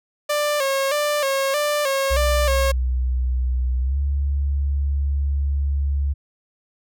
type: tone with vibrato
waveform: sawtooth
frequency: 567 Hz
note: C#5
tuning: 39 cents sharp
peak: -15 dBFS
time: 0.29-2.72 s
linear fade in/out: 10 ms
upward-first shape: square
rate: 1.6 Hz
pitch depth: 73 cents each way
type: tone with pitch glide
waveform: sine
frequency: 62.9 to 70.2 Hz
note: B1 to C#2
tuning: +32 to +22 cents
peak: -18 dBFS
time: 2.1-6.14 s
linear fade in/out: 20 ms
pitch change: +190 cents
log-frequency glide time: 3.81-3.98 s
effects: none